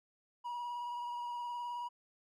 triangle tone with vibrato, 963 Hz, B5, 44 cents flat, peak -36 dBFS, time 0.44-1.89 s, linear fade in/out 20 ms, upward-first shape triangle, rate 19 Hz, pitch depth 29 cents each way, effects none

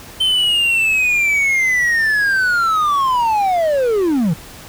triangle linear sweep, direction down, 3100 to 146.83 Hz, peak -11 dBFS, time 0.2-4.34 s, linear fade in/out 10 ms, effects pink hiss -37 dBFS RMS until 4.68 s

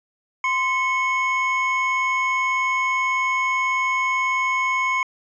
triangle tone pair together, 1038.3 / 2200 Hz, C6 / C#7, -14 / -14 cents, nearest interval octave + minor second, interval 1300 cents, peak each -20 / -20 dBFS, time 0.44-5.03 s, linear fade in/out 2 ms, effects resampled to 16000 Hz

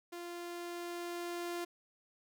sawtooth tone with level ramp, 347.1 Hz, F4, 11 cents flat, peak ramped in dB -39 to -33 dBFS, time 0.12-1.65 s, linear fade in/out 10 ms, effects none

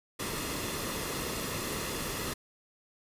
pink noise with comb filter, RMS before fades -35 dBFS, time 0.19-2.34 s, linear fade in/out 10 ms, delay 1.3 ms, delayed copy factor -0.5, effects resampled to 32000 Hz

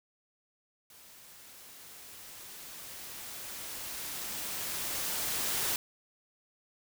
white noise with level ramp, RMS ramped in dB -55 to -31 dBFS, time 0.9-5.76 s, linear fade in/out 2 ms, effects none

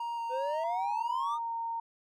triangle tone with vibrato, 932.3 Hz, A#5, in tune, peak -31 dBFS, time 0-0.64 s, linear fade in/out 5 ms, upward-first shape square, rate 2.8 Hz, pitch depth 10 cents each way
triangle exponential sweep, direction up, 493.9 to 1240 Hz, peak -30 dBFS, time 0.29-1.39 s, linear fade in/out 50 ms
sine tone with pitch glide, 940 to 920.7 Hz, A#5 to A#5, +14 to -22 cents, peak -32 dBFS, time 0.64-1.8 s, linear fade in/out 5 ms, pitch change -36 cents, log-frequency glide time 1.1-1.55 s
effects none

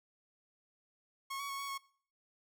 sawtooth tone with pitch steps, 1092 / 1125 / 1102 / 1115 / 1098 Hz, C#6 / C#6 / C#6 / C#6 / C#6, -26 / +25 / -11 / +10 / -17 cents, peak -35 dBFS, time 1.3-1.78 s, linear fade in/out 10 ms, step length 96 ms, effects noise-tail reverb RT60 0.5 s tail -21 dB re dry

